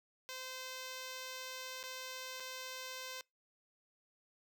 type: tone with dropouts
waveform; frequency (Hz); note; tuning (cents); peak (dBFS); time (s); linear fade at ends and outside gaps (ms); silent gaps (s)
5% pulse; 516; C5; -24; -32; 0.29-3.21; 0; 1.829-1.837 / 2.399-2.404
effects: noise-tail reverb RT60 0.2 s tail -25 dB re dry